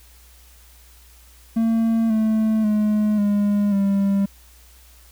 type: tone with pitch steps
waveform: triangle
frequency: 226.4 / 218.9 / 211.7 / 204.8 / 198.01 Hz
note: A3 / A3 / G#3 / G#3 / G3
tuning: +50 / -9 / +33 / -24 / +18 cents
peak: -14 dBFS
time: 1.56-4.26 s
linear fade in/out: 10 ms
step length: 540 ms
effects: added 60 Hz sine -48 dBFS peak until 5.11 s + white hiss -52 dBFS RMS until 5.11 s